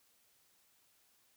silence, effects white hiss -71 dBFS RMS until 1.36 s

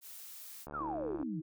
blue noise, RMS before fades -49 dBFS, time 0.01-0.67 s, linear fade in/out 50 ms
click train, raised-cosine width 1 ms, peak -31 dBFS, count 42, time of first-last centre 0.67-1.228 s, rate 73.5 Hz
sine exponential sweep, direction down, 1480 to 147.7 Hz, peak -36 dBFS, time 0.73-1.41 s, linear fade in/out 20 ms
sine tone with vibrato, 318 Hz, D#4, 38 cents sharp, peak -40 dBFS, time 0.8-1.42 s, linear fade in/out 10 ms, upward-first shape square, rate 3.3 Hz, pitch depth 26 cents each way
effects none

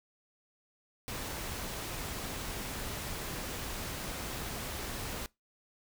pink noise, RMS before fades -39 dBFS, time 1.08-5.26 s, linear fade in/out 0 ms, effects noise-tail reverb RT60 0.2 s tail -23 dB re dry

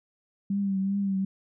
sine tone with vibrato, 196 Hz, G3, in tune, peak -24 dBFS, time 0.5-1.25 s, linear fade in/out 5 ms, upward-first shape triangle, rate 2.6 Hz, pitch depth 49 cents each way, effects none

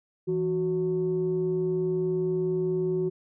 sine tone pair together, 164.81 / 369.7 Hz, E3 / F#4, 0 / -1 cents, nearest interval octave + major second, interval 1399 cents, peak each -29 / -24 dBFS, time 0.27-3.1 s, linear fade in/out 20 ms, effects tanh soft clip ceiling -18 dBFS

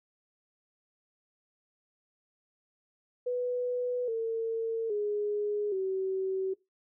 sine tone with pitch steps, 493.9 / 452.9 / 415.3 / 380.8 Hz, B4 / A#4 / G#4 / F#4, 0 / -50 / 0 / +50 cents, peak -28 dBFS, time 3.26-6.54 s, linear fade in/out 10 ms, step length 820 ms, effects noise-tail reverb RT60 0.2 s tail -20 dB re dry

